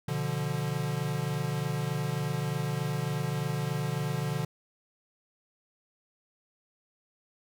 square chord, B diminished, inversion none, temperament equal, 123.47 / 146.83 / 174.61 Hz, B2 / D3 / F3, 0 / 0 / 0 cents, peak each -35 / -32 / -37 dBFS, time 0.08-4.45 s, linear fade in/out 5 ms, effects none

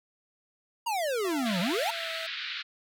square exponential two-way sweep, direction down then up, 972 to 169 to 972 Hz, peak -28 dBFS, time 0.86-1.91 s, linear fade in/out 10 ms, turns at 1.6 s
sawtooth tone with pitch glide, 677 to 653.2 Hz, E5 to E5, +46 to -16 cents, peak -34 dBFS, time 1.24-2.27 s, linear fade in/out 10 ms, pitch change -62 cents, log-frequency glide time 1.91-2.1 s
white band-pass noise, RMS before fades -36 dBFS, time 1.45-2.63 s, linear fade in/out 20 ms, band 1400 to 4200 Hz, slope 48 dB/octave
effects none

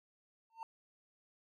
triangle tone with exponential growth, 904 Hz, A5, 47 cents sharp, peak -36 dBFS, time 0.5-0.63 s, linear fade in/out 1 ms, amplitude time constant 27 ms, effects none

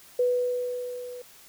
sine tone with level ramp, 493.9 Hz, B4, in tune, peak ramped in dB -19 to -37 dBFS, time 0.19-1.22 s, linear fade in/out 5 ms, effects white hiss -52 dBFS RMS until 1.48 s

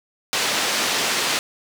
white band-pass noise, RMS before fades -22 dBFS, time 0.33-1.39 s, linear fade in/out 0 ms, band 200 to 5200 Hz, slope 12 dB/octave, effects none

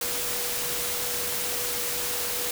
sine tone in noise, 485.8 Hz, B4, 29 cents flat, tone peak -38 dBFS, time 0.01-2.51 s, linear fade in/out 2 ms, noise white, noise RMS -29 dBFS, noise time 0.01-2.51 s, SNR -12 dB, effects none

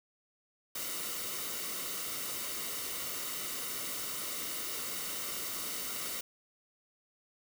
white noise with comb filter, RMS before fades -38 dBFS, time 0.75-6.21 s, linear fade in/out 5 ms, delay 1.2 ms, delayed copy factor -0.55, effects none

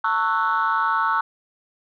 sine chord, F# minor seventh, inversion first, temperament equal with one note detuned, 898.5 / 1108.7 / 1318.5 / 1480 Hz, A5 / C#6 / E6 / F#6, +36 / 0 / 0 / 0 cents, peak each -23 / -23 / -22 / -24 dBFS, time 0.04-1.21 s, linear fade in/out 5 ms, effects tanh soft clip ceiling -12 dBFS

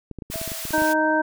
clicks, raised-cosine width 3 ms, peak -21 dBFS, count 12, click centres 0.113 / 0.187 / 0.222 / 0.301 / 0.358 / 0.415 / 0.477 / 0.518 / 0.653 / 0.707 / 0.781 / 0.82 s
white high-pass noise, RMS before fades -32 dBFS, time 0.3-0.94 s, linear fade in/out 20 ms, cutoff 1000 Hz, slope 12 dB/octave
sine tone with exponential decay, 654 Hz, E5, 14 cents flat, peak -30 dBFS, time 0.34-1.13 s, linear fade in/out 0 ms, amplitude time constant 170 ms
harmonic tone, 311.1 Hz, D#4, in tune, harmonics 1 / 2 / 3 / 5, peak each -23 / -23 / -23 / -23 dBFS, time 0.73-1.22 s, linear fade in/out 10 ms
effects none

